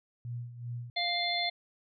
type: tone with tremolo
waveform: sine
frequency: 120 Hz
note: B2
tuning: 49 cents flat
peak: -34 dBFS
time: 0.25-0.9 s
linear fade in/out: 0 ms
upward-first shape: sine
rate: 2.6 Hz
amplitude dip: 70%
type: harmonic tone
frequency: 698.5 Hz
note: F5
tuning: in tune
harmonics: 1 / 3 / 5 / 6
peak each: -34 / -34 / -34 / -34 dBFS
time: 0.96-1.5 s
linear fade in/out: 10 ms
effects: none